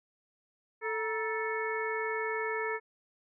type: harmonic tone with a mistuned harmonic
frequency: 440 Hz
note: A4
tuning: in tune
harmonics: 1 / 2 / 3 / 4 / 5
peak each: -34 / -38 / -40 / -37 / -39 dBFS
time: 0.81-2.8 s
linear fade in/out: 50 ms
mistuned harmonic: 2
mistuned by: +120 cents
effects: none

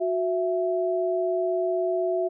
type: tone pair together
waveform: sine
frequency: 367 / 663 Hz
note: F#4 / E5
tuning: -14 / +10 cents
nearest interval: minor seventh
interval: 1024 cents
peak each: -25 dBFS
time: 0-2.29 s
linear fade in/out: 20 ms
effects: none

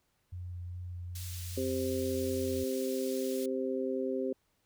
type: tone with vibrato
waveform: sine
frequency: 88.8 Hz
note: F2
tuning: 29 cents sharp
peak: -38 dBFS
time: 0.32-2.64 s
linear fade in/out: 10 ms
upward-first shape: sine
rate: 2.5 Hz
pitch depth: 14 cents each way
type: high-pass noise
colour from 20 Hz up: pink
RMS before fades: -46 dBFS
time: 1.15-3.46 s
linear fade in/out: 5 ms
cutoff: 4000 Hz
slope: 12 dB/octave
type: harmonic tone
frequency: 130.81 Hz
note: C3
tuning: in tune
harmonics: 2 / 3 / 4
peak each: -35 / -34 / -36 dBFS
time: 1.57-4.33 s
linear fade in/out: 5 ms
effects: pink hiss -75 dBFS RMS until 4.65 s

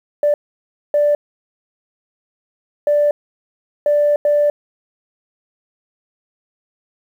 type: tone bursts at uneven times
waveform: sine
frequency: 587.3 Hz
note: D5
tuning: in tune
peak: -10 dBFS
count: 5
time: 0.23-0.34 / 0.94-1.15 / 2.87-3.11 / 3.86-4.16 / 4.25-4.5 s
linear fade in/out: 2 ms
effects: tanh soft clip ceiling -7 dBFS + 8-bit

